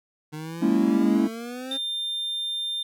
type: exponential sweep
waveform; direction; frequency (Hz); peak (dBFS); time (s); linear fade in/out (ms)
25% pulse; up; 151.5 to 271.3; -29; 0.32-1.78; 20
type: chord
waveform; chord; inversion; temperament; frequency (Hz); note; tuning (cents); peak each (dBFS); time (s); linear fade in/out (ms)
triangle; A# half-diminished seventh; third; equal; 207.7 / 233.1 / 277.2 / 329.6; G#3 / A#3 / C#4 / E4; 0 / 0 / 0 / 0; -22; 0.61-1.28; 20
type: tone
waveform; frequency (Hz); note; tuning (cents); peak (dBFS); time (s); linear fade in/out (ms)
triangle; 3600; A7; +39; -25; 1.71-2.83; 5
effects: none